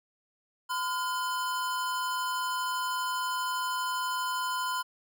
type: tone pair together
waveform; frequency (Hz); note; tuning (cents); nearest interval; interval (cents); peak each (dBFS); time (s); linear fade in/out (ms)
square; 1015 / 1418.5; B5 / F6; +47 / +27; tritone; 580; -31 / -36; 0.69-4.83; 20
effects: none